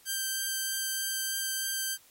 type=tone with vibrato; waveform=5% pulse; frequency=1568 Hz; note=G6; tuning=in tune; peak=-19 dBFS; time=0.05-1.98 s; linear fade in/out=50 ms; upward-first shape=triangle; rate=3.2 Hz; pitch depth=9 cents each way; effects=white hiss -59 dBFS RMS until 2.1 s + MP3 64 kbps